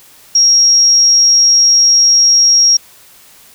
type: tone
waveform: sine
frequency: 5600 Hz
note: F8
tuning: 4 cents sharp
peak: -5 dBFS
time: 0.35-2.77 s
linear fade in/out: 5 ms
effects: white hiss -42 dBFS RMS until 3.54 s